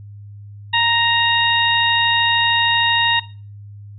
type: harmonic tone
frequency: 933 Hz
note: A#5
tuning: 1 cent sharp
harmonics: 1 / 2 / 3 / 4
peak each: -19 / -19 / -19 / -19 dBFS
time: 0.73-3.2 s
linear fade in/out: 10 ms
effects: noise-tail reverb RT60 0.4 s tail -19 dB re dry + added 102 Hz sine -34 dBFS peak until 3.98 s